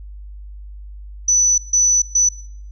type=tone bursts at uneven times; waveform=sine; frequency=5970 Hz; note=F#8; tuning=15 cents sharp; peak=-11 dBFS; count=3; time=1.28-1.58 / 1.73-2.02 / 2.15-2.29 s; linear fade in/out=5 ms; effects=noise-tail reverb RT60 0.6 s tail -18 dB re dry + added 50 Hz sine -32 dBFS peak until 2.71 s